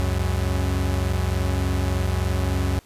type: tone pair together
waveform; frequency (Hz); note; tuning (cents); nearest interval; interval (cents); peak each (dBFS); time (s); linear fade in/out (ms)
40% pulse; 69.11 / 92.5; C#2 / F#2; -5 / 0; perfect fourth; 505; -23 / -22; 0-2.79; 0
effects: pink hiss -54 dBFS RMS until 2.85 s + resampled to 32000 Hz